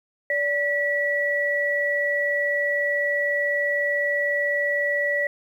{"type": "tone pair together", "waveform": "sine", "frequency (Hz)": [578, 1944], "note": ["D5", "B6"], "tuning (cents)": [-28, -28], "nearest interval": "octave + major sixth", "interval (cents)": 2100, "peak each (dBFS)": [-25, -22], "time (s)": [0.3, 5.27], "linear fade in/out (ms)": 2, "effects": ["9-bit"]}